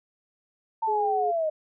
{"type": "linear sweep", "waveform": "sine", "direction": "down", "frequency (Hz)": [904, 610], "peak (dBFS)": -23, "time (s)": [0.82, 1.5], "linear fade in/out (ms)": 10}
{"type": "tone", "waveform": "sine", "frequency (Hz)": 421.8, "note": "G#4", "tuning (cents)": 27, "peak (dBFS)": -27, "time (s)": [0.87, 1.32], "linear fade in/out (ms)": 20}
{"effects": []}